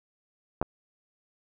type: clicks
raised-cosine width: 1 ms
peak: -10 / -25 dBFS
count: 2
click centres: 0.615 / 0.627 s
effects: none